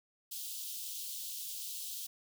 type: high-pass noise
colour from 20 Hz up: white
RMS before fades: -42 dBFS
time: 0.31-2.07 s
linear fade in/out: 10 ms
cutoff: 3000 Hz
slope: 48 dB/octave
effects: none